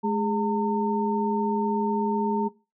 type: tone cluster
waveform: sine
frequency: 212.2 / 410.1 / 908 Hz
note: G#3 / G#4 / A#5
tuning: +38 / -22 / -46 cents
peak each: -25 / -29 / -26 dBFS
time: 0.03-2.49 s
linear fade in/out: 20 ms
effects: noise-tail reverb RT60 0.3 s tail -21 dB re dry